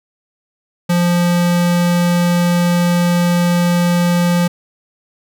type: tone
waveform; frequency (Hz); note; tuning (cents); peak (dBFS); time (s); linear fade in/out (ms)
square; 174.61; F3; 0; -12; 0.89-4.48; 10
effects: none